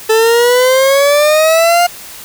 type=exponential sweep; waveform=40% pulse; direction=up; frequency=437 to 710 Hz; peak=-6 dBFS; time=0.09-1.87 s; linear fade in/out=10 ms; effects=white hiss -31 dBFS RMS until 2.24 s